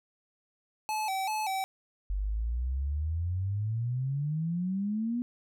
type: tone with vibrato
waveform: square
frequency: 813 Hz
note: G#5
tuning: 37 cents flat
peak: -30 dBFS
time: 0.89-1.64 s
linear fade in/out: 0 ms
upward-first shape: square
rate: 2.6 Hz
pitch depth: 100 cents each way
type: exponential sweep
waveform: sine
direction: up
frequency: 46.87 to 246.3 Hz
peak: -28 dBFS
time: 2.1-5.22 s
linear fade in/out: 0 ms
effects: none